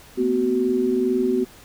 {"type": "tone cluster", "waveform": "sine", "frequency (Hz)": [229.9, 252.1, 375], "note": ["A#3", "B3", "F#4"], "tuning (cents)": [-24, 36, 23], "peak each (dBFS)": [-28, -22, -20], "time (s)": [0.17, 1.45], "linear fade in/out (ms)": 20, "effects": ["pink hiss -47 dBFS RMS until 1.64 s"]}